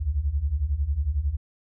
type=beating tone pair; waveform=sine; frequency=65 / 76 Hz; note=C2 / D#2; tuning=-11 / -40 cents; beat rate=11 Hz; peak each=-27 / -24 dBFS; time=0-1.37 s; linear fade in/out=20 ms; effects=none